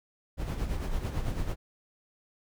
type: noise with tremolo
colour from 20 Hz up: brown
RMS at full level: -29 dBFS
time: 0.37-1.56 s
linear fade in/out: 50 ms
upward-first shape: sine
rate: 9 Hz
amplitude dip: 55%
effects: none